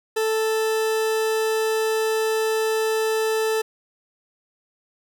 40% pulse tone, 440 Hz, A4, in tune, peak -19 dBFS, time 0.16-3.62 s, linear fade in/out 10 ms, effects none

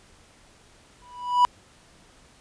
triangle tone with exponential growth, 983 Hz, B5, 8 cents flat, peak -10 dBFS, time 1.02-1.45 s, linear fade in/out 0 ms, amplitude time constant 92 ms, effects pink hiss -55 dBFS RMS until 2.4 s + resampled to 22050 Hz

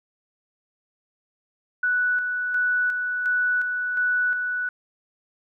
sine tone with tremolo, 1480 Hz, F#6, in tune, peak -19 dBFS, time 1.83-4.69 s, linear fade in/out 5 ms, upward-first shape square, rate 1.4 Hz, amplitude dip 40%, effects none

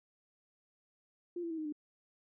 sine tone with pitch steps, 349.2 / 335.9 / 323.2 / 310.9 / 299.1 Hz, F4 / E4 / E4 / D#4 / D4, 0 / +33 / -34 / -1 / +32 cents, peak -36 dBFS, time 1.36-1.725 s, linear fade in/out 5 ms, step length 73 ms, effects none

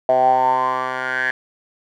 10% pulse tone with band-pass filter sweep, 128.8 Hz, C3, 27 cents flat, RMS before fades -18 dBFS, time 0.09-1.31 s, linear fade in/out 2 ms, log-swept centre 670 to 1700 Hz, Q 9.9, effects none

